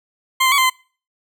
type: tone with pitch steps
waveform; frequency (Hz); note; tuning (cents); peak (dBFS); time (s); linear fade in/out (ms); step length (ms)
20% pulse; 1051 / 1037 / 1126 / 1041 / 1030; C6 / C6 / C#6 / C6 / C6; +7 / -16 / +27 / -9 / -28; -8; 0.4-0.7; 10; 60
effects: noise-tail reverb RT60 0.4 s tail -25 dB re dry